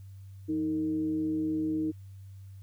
sine tone with frequency modulation, 313.1 Hz, D#4, 11 cents sharp, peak -27 dBFS, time 0.48-1.92 s, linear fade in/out 20 ms, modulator 140 Hz, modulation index 0.33, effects added 97 Hz sine -44 dBFS peak until 2.62 s + white hiss -69 dBFS RMS until 2.62 s

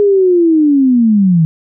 sine linear sweep, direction down, 415.3 to 155.7 Hz, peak -6 dBFS, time 0-1.45 s, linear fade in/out 0 ms, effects none

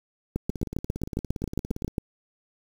two click trains, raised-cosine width 3 ms, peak -13 / -20 dBFS, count 13 / 25, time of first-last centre 0.36-1.982 / 0.5-1.879 s, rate 7.4 / 17.4 Hz, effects 7-bit

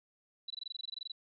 sine tone bursts, 3951 Hz, B7, in tune, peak -38 dBFS, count 15, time 0.48-1.119 s, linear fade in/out 5 ms, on 23 ms, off 21 ms, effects none

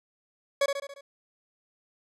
40% pulse tone with echo, 560 Hz, C#5, 18 cents sharp, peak -20 dBFS, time 0.61-0.66 s, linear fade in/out 5 ms, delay 70 ms, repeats 5, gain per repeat -5 dB, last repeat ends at 1.01 s, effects low-pass 9000 Hz 12 dB/octave

